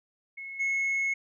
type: tone with level steps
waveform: sine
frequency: 2182 Hz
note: C#7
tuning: 28 cents flat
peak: -37 / -23 dBFS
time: 0.37-1.14 s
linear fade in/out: 10 ms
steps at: 0.59 s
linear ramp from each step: 20 ms
effects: tanh soft clip ceiling -24 dBFS